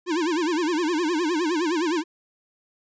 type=tone with vibrato; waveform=square; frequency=329.4 Hz; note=E4; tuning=1 cent flat; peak=-22 dBFS; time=0.06-2.04 s; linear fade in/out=50 ms; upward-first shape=sine; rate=9.7 Hz; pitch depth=170 cents each way; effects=resampled to 16000 Hz